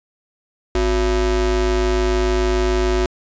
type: ring-modulated tone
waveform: square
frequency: 155.56 Hz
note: D#3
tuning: in tune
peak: -13 dBFS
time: 0.75-3.06 s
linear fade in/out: 2 ms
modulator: 209 Hz
effects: resampled to 16000 Hz